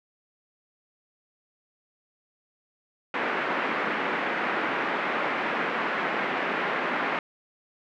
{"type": "band-pass noise", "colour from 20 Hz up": "white", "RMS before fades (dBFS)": -28, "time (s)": [3.14, 7.19], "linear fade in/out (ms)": 2, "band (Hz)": [200, 2100], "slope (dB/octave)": 24, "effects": []}